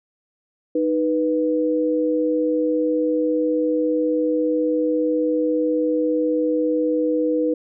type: tone pair together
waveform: sine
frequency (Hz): 310 / 491.8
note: D#4 / B4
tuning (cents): -6 / -7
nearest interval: minor sixth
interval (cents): 799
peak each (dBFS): -20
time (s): 0.75-7.54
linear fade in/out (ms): 5
effects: none